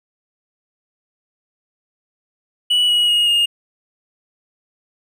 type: tone with pitch steps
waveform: triangle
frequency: 2945 / 2909 / 2874 / 2840 Hz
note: F#7 / F#7 / F7 / F7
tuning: -9 / -30 / +49 / +28 cents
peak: -11 dBFS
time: 2.7-3.46 s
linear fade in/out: 10 ms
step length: 190 ms
effects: none